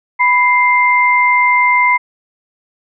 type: tone pair together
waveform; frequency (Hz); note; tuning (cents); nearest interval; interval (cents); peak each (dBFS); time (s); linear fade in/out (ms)
sine; 989.3 / 2093; B5 / C7; +3 / 0; octave + minor second; 1297; -11; 0.19-1.98; 20
effects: none